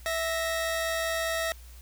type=tone pair together; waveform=sawtooth; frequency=656.6 / 1864.7 Hz; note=E5 / A#6; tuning=-7 / 0 cents; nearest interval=octave + tritone; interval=1807 cents; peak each=-25 / -29 dBFS; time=0.06-1.52 s; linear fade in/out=0 ms; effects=added 60 Hz sine -45 dBFS peak until 1.81 s + white hiss -55 dBFS RMS until 1.81 s